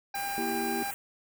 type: harmonic tone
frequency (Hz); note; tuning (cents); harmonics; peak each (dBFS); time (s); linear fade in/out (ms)
798; G5; +31; 1 / 2 / 3 / 5 / 6 / 7; -33 / -39 / -43 / -47 / -49 / -50; 0.14-0.91; 5
type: band-stop noise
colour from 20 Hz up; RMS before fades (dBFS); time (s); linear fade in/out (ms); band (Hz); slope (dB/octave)
white; -39; 0.15-0.94; 0; 2900 to 7100; 48
type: chord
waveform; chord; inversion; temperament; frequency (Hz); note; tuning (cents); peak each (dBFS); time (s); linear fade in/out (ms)
triangle; E diminished; second; just; 237.3 / 329.6 / 395.6; Bb3 / E4 / G4; +31 / 0 / +16; -33 / -34 / -33; 0.38-0.83; 0
effects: none

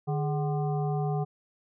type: harmonic tone with a mistuned harmonic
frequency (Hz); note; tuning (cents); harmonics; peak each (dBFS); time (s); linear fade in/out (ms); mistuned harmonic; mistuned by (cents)
149.9; D3; +36; 1 / 3 / 5 / 7 / 8; -27 / -34 / -34 / -47 / -47; 0.07-1.25; 20; 3; -130
effects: none

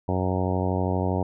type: harmonic tone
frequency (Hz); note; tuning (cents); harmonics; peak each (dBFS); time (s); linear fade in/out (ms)
92.5; F#2; 0; 1 / 2 / 3 / 4 / 5 / 6 / 7 / 8 / 9 / 10; -26 / -29 / -31 / -32 / -33 / -34 / -34 / -35 / -36 / -36; 0.08-1.23; 5
effects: none

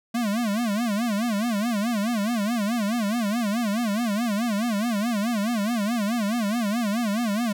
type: tone with vibrato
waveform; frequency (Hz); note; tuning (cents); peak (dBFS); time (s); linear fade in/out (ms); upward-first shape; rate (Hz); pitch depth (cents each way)
square; 220; A3; 0; -23; 0.14-7.53; 10; sine; 4.7; 180
effects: none

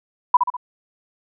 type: tone with echo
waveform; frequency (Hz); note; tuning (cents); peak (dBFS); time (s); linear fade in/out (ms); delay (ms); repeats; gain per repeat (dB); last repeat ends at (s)
sine; 987.8; B5; 0; -7; 0.34-0.37; 5; 66; 3; -6; 0.568
effects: none

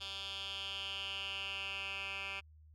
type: tone with band-pass filter sweep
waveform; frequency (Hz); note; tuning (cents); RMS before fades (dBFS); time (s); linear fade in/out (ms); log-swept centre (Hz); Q
10% pulse; 196; G3; 0; -42; 0-2.41; 20; 3600 to 2400; 5
effects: added 77 Hz sine -57 dBFS peak until 2.74 s

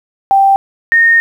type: tone pair in turn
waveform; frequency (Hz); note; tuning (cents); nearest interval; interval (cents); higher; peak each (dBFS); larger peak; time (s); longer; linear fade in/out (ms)
sine; 784 / 1842.2; G5 / A#6; 0 / -21; octave + minor third; 1479; second; -5; neither; 0.31-0.56 / 0.92-1.2; second; 0
effects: 7-bit

